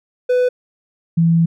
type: tone pair in turn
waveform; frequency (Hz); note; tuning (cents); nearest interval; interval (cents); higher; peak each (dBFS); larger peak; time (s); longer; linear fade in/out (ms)
triangle / sine; 498.5 / 166.35; B4 / E3; +16 / +16; octave + perfect fifth; 1900; first; -10; neither; 0.29-0.49 / 1.17-1.46; second; 10
effects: none